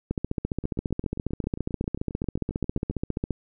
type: two click trains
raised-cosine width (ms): 3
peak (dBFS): -21 / -13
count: 18 / 48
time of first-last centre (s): 0.64-2.91 / 0.11-3.307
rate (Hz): 7.49 / 14.7
effects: none